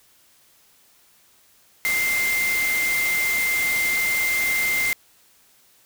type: tone in noise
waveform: sine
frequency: 2093 Hz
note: C7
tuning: in tune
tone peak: -20 dBFS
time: 1.85-4.93 s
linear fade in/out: 0 ms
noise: white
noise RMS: -28 dBFS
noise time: 1.85-4.93 s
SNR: +5 dB
effects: white hiss -57 dBFS RMS until 5.85 s